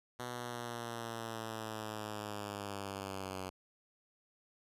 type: linear sweep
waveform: 5% pulse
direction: down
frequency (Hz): 123.47 to 93.4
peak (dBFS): -29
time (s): 0.19-3.5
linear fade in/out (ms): 10
effects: resampled to 32000 Hz